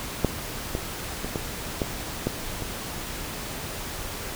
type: clicks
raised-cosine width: 2 ms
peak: -6 / -14 / -18 / -14 / -11 / -10 / -19 dBFS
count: 7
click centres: 0.247 / 0.751 / 1.246 / 1.358 / 1.818 / 2.27 / 2.622 s
effects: pink hiss -34 dBFS RMS until 4.35 s